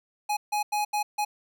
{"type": "tone bursts at uneven times", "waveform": "square", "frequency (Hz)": 836, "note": "G#5", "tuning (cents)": 11, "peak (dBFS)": -25, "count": 5, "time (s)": [[0.29, 0.37], [0.52, 0.63], [0.72, 0.85], [0.93, 1.03], [1.18, 1.25]], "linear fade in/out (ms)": 10, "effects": []}